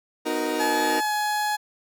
30% pulse chord, B major seventh, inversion none, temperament equal with one note detuned, 252.4 / 311.1 / 370 / 466.2 Hz, B3 / D#4 / F#4 / A#4, +38 / 0 / 0 / 0 cents, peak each -31 / -25 / -29 / -26 dBFS, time 0.25-1.01 s, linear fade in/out 20 ms
30% pulse tone with pitch glide, 855 to 841.8 Hz, A5 to G#5, -50 to +23 cents, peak -20 dBFS, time 0.59-1.57 s, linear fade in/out 20 ms, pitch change -27 cents, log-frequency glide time 0.98-1.13 s
effects none

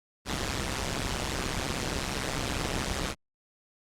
pink noise with amplitude modulation, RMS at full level -27 dBFS, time 0.25-3.15 s, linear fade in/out 50 ms, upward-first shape sine, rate 133 Hz, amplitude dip 100%, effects low-pass 8000 Hz 12 dB/octave + Opus 48 kbps

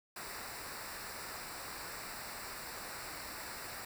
pink noise with comb filter, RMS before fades -45 dBFS, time 0.16-3.85 s, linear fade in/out 5 ms, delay 0.31 ms, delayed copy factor -0.75, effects none

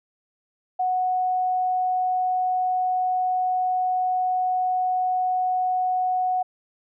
sine tone, 737 Hz, F#5, 7 cents flat, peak -20 dBFS, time 0.79-6.43 s, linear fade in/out 10 ms, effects none

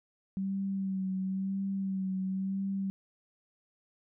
sine tone with vibrato, 192 Hz, G3, 36 cents flat, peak -30 dBFS, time 0.37-2.9 s, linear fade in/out 0 ms, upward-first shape sine, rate 0.97 Hz, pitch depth 31 cents each way, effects none

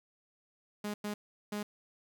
sawtooth tone bursts at uneven times, 207.7 Hz, G#3, in tune, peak -31 dBFS, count 3, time 0.84-0.94 / 1.04-1.14 / 1.52-1.63 s, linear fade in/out 5 ms, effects 10-bit

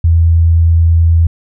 sine tone with vibrato, 83 Hz, E2, 12 cents sharp, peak -5 dBFS, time 0.04-1.27 s, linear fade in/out 5 ms, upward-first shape triangle, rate 9.5 Hz, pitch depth 8 cents each way, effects none

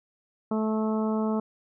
harmonic tone, 217.8 Hz, A3, 17 cents flat, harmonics 1 / 2 / 3 / 4 / 5 / 6, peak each -25 / -31 / -35 / -37 / -39 / -41 dBFS, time 0.51-1.4 s, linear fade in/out 5 ms, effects none

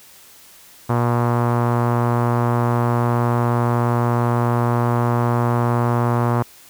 sawtooth tone with low-pass filter, 119.6 Hz, A#2, 45 cents sharp, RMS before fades -18 dBFS, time 0.89-6.43 s, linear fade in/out 10 ms, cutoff 1100 Hz, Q 2.4, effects white hiss -46 dBFS RMS until 6.69 s

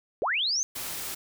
sine linear sweep, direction up, 349.2 to 6470 Hz, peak -24 dBFS, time 0.22-0.63 s, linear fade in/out 0 ms
white noise, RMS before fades -35 dBFS, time 0.75-1.15 s, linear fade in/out 10 ms
effects none

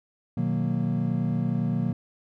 triangle chord, B major seventh, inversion none, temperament equal, 123.47 / 155.56 / 185 / 233.1 Hz, B2 / D#3 / F#3 / A#3, 0 / 0 / 0 / 0 cents, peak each -27 dBFS, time 0.37-1.93 s, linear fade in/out 5 ms, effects none

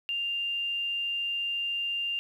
sine tone, 2794 Hz, F7, in tune, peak -28 dBFS, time 0.09-2.19 s, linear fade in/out 0 ms, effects 10-bit

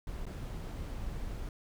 brown noise with dropouts, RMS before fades -39 dBFS, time 0.07-1.49 s, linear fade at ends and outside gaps 2 ms, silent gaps 0.255-0.265 s, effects none

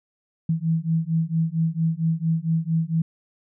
sine beating tone pair, 160.8 / 165.2 Hz, E3 / E3, -43 / +4 cents, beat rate 4.4 Hz, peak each -23 dBFS, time 0.49-3.02 s, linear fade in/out 5 ms, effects none

